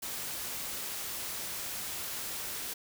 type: noise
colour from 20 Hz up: white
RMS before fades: -38 dBFS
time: 0.02-2.74 s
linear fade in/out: 10 ms
effects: none